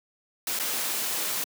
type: noise with dropouts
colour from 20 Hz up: white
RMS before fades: -29 dBFS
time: 0.47-1.44 s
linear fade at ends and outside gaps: 2 ms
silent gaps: 0.59-0.597 s
effects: high-pass 200 Hz 12 dB/octave